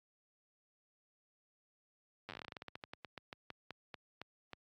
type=slowing click train; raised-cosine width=0.3 ms; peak=-29 dBFS; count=26; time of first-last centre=2.29-4.533 s; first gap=9 ms; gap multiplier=1.16; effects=high-pass 80 Hz 12 dB/octave + AAC 48 kbps